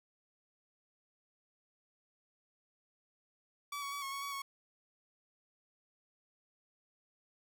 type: tone with pitch steps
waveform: sawtooth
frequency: 1148 / 1121 / 1140 / 1092 / 1111 / 1128 / 1104 Hz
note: D6 / C#6 / C#6 / C#6 / C#6 / C#6 / C#6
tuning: -40 / +19 / +48 / -26 / +4 / +30 / -7 cents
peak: -35 dBFS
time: 3.72-4.42 s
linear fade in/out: 5 ms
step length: 100 ms
effects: none